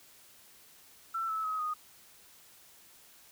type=tone with pitch steps; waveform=sine; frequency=1339 / 1304.6 / 1271.2 / 1238.6 Hz; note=E6 / E6 / D#6 / D#6; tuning=+27 / -18 / +37 / -8 cents; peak=-31 dBFS; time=1.14-1.74 s; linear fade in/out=10 ms; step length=150 ms; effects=white hiss -58 dBFS RMS until 3.31 s